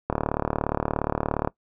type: click train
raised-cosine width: 1 ms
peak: -9 dBFS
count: 52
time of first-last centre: 0.1-1.475 s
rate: 37.1 Hz
effects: noise-tail reverb RT60 0.1 s tail -20 dB re dry